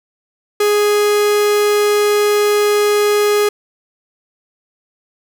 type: tone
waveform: 45% pulse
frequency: 415.3 Hz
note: G#4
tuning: in tune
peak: -11 dBFS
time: 0.6-3.49 s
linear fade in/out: 5 ms
effects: none